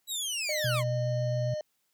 20% pulse linear sweep, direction down, 3951 to 932.3 Hz, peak -25 dBFS, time 0.07-0.84 s, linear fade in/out 50 ms
harmonic tone, 610 Hz, D#5, 34 cents flat, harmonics 1 / 3 / 5 / 7 / 9 / 10, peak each -31 / -53 / -56 / -52 / -60 / -56 dBFS, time 0.49-1.61 s, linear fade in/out 2 ms
sine tone with vibrato, 123.2 Hz, B2, 4 cents flat, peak -27 dBFS, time 0.64-1.54 s, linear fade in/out 5 ms, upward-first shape square, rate 7.3 Hz, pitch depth 11 cents each way
effects white hiss -75 dBFS RMS until 1.93 s + high-pass 80 Hz 12 dB/octave

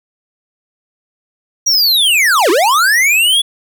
square linear two-way sweep, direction down then up, 5800 to 311.1 to 3436 Hz, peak -9 dBFS, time 1.66-3.42 s, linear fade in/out 10 ms, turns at 2.5 s, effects none

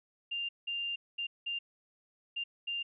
sine tone bursts at uneven times, 2794 Hz, F7, in tune, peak -33 dBFS, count 6, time 0.31-0.49 / 0.67-0.96 / 1.18-1.27 / 1.46-1.59 / 2.36-2.44 / 2.67-2.83 s, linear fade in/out 10 ms, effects none

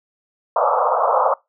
pink band-pass noise, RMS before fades -17 dBFS, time 0.56-1.34 s, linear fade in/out 5 ms, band 490 to 1300 Hz, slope 96 dB/octave, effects noise-tail reverb RT60 0.2 s tail -23 dB re dry

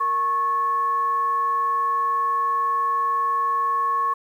sine tone with frequency modulation, 1100 Hz, C#6, 14 cents flat, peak -19 dBFS, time 0-4.14 s, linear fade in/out 10 ms, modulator 634 Hz, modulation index 0.22, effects 9-bit

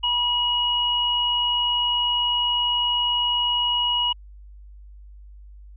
sine tone pair together, 967.8 / 2900 Hz, B5 / F#7, -35 / -35 cents, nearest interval octave + perfect fifth, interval 1900 cents, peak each -26 / -20 dBFS, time 0.03-4.13 s, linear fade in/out 10 ms, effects added 50 Hz sine -41 dBFS peak until 5.76 s

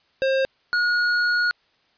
square tone pair in turn, 533 / 1445.3 Hz, C5 / F#6, +32 / -41 cents, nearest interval octave + perfect fourth, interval 1727 cents, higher second, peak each -19 dBFS, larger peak neither, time 0.22-0.45 / 0.73-1.51 s, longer second, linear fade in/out 0 ms, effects white hiss -63 dBFS RMS until 1.97 s + resampled to 11025 Hz

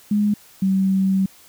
sine tone pair in turn, 207.7 / 191.66 Hz, G#3 / G3, 0 / -39 cents, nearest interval minor second, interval 139 cents, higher first, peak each -15 dBFS, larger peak neither, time 0.11-0.34 / 0.62-1.26 s, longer second, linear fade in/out 5 ms, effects white hiss -49 dBFS RMS until 1.48 s

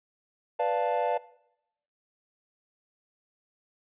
triangle chord, B half-diminished seventh, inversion none, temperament equal, 493.9 / 587.3 / 698.5 / 880 Hz, B4 / D5 / F5 / A5, 0 / 0 / 0 / 0 cents, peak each -28 dBFS, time 0.59-1.18 s, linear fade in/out 10 ms, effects noise-tail reverb RT60 0.8 s tail -20 dB re dry + resampled to 8000 Hz

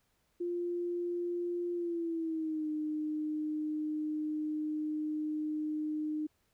sine tone with pitch glide, 349.2 to 305.8 Hz, F4 to D#4, 0 to -30 cents, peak -32 dBFS, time 0.4-6.27 s, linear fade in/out 10 ms, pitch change -230 cents, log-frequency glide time 1.74-2.69 s, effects pink hiss -75 dBFS RMS until 6.53 s

